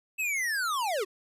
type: linear sweep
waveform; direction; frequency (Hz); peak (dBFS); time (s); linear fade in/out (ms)
square; down; 2646 to 349.8; -28; 0.18-1.05; 20
effects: resampled to 32000 Hz